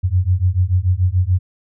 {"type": "beating tone pair", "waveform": "sine", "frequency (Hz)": [88.1, 95], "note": ["F2", "F#2"], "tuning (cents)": [16, 46], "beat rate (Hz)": 6.9, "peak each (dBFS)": -16, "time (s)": [0.03, 1.39], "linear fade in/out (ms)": 20, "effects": []}